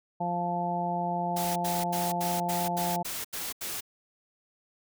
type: harmonic tone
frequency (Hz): 174.61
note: F3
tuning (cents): 0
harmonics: 1 / 2 / 3 / 4 / 5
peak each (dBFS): -33 / -40 / -40 / -31 / -32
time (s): 0.2-3.03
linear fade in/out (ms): 10
type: noise bursts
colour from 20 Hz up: white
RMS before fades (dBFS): -35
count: 9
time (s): 1.36-3.808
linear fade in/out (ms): 10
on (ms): 200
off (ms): 81
effects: none